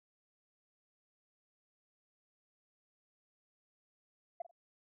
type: tone with echo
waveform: sine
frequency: 686 Hz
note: F5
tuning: 31 cents flat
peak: -36 dBFS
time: 4.4-4.42 s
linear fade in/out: 5 ms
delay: 46 ms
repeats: 2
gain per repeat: -13 dB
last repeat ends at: 4.512 s
effects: tanh soft clip ceiling -32 dBFS